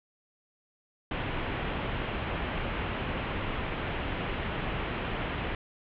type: low-pass noise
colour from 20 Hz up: pink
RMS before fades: -33 dBFS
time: 1.11-5.55 s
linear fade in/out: 2 ms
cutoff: 3200 Hz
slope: 48 dB/octave
effects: none